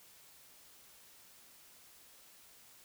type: silence
effects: white hiss -60 dBFS RMS until 2.84 s